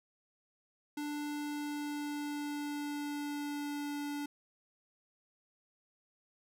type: tone with pitch glide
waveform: square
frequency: 294.4 to 289.8 Hz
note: D4 to D4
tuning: +4 to -23 cents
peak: -37 dBFS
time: 0.97-4.26 s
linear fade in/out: 5 ms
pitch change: -27 cents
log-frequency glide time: 1.3-4.01 s
effects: none